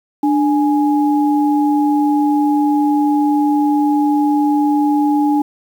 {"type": "tone pair together", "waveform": "sine", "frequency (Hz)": [295.1, 833], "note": ["D4", "G#5"], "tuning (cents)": [8, 5], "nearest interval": "octave + tritone", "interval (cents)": 1797, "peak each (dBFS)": [-12, -18], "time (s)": [0.23, 5.42], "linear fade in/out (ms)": 5, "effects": ["7-bit"]}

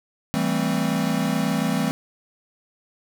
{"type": "chord", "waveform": "square", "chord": "A minor seventh", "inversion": "second", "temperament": "equal with one note detuned", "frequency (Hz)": [164.81, 196, 223.3, 261.6], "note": ["E3", "G3", "A3", "C4"], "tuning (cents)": [0, 0, 26, 0], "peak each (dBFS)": -27, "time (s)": [0.34, 1.91], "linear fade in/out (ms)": 0, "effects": []}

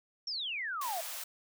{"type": "exponential sweep", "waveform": "sine", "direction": "down", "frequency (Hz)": [5640, 639], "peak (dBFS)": -34, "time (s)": [0.27, 1.01], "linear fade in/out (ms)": 5}
{"type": "high-pass noise", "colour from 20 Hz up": "white", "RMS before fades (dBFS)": -41, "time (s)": [0.81, 1.24], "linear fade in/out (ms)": 5, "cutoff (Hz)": 540, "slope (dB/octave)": 48}
{"effects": []}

